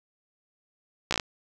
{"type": "slowing click train", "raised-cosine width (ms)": 0.2, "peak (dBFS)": -8, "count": 6, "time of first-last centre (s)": [1.11, 1.198], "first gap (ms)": 15, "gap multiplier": 1.08, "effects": []}